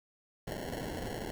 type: noise with sample-and-hold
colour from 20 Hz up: blue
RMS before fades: -39 dBFS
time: 0.47-1.31 s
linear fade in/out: 2 ms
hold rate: 1225 Hz
effects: none